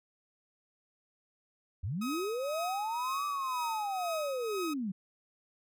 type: linear two-way sweep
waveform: sine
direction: up then down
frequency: 73.8 to 1174.7 to 178.5 Hz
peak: -32 dBFS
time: 1.83-4.92 s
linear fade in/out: 10 ms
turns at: 3.26 s
type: tone with tremolo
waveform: sawtooth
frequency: 1266 Hz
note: D#6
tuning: 30 cents sharp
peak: -32 dBFS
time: 2.01-4.74 s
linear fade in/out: 10 ms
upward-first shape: triangle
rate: 2 Hz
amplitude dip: 65%
effects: none